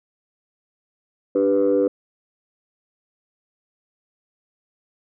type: chord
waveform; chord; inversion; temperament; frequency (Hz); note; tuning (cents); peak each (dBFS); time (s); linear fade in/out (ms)
sine; G major; second; equal; 293.7 / 392 / 493.9; D4 / G4 / B4; 0 / 0 / 0; -20 / -20 / -17; 1.35-1.88; 5
effects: tanh soft clip ceiling -10 dBFS